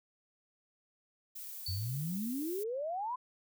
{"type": "noise", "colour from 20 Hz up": "violet", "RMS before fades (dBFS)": -45, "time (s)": [1.35, 2.64], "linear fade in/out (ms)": 10}
{"type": "tone with exponential decay", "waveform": "sine", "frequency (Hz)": 4489, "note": "C#8", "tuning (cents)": 21, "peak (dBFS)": -35, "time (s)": [1.66, 2.04], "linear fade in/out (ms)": 5, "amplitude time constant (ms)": 81}
{"type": "exponential sweep", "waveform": "sine", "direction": "up", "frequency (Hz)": [85.9, 1036], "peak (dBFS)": -34, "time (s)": [1.68, 3.16], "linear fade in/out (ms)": 10}
{"effects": []}